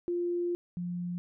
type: tone pair in turn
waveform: sine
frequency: 349.2 / 176.12 Hz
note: F4 / F3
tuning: 0 / +15 cents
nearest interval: octave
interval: 1185 cents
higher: first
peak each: -28 / -32 dBFS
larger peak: first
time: 0.08-0.55 / 0.77-1.18 s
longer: first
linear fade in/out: 0 ms
effects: none